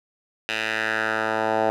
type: tone with band-pass filter sweep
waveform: 10% pulse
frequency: 110 Hz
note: A2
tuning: in tune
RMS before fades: -24 dBFS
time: 0.49-1.7 s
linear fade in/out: 0 ms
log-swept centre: 2600 to 760 Hz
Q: 2.2
effects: none